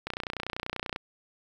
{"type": "click train", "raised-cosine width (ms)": 0.3, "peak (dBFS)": -16, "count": 28, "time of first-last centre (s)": [0.07, 0.961], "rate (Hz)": 30.3, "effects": ["8-bit"]}